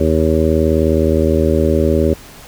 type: harmonic tone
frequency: 79.4 Hz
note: D#2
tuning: 36 cents sharp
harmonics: 1 / 2 / 3 / 4 / 5 / 6 / 7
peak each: -16 / -22 / -18 / -19 / -17 / -22 / -19 dBFS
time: 0-2.14 s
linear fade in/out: 5 ms
effects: pink hiss -38 dBFS RMS until 2.47 s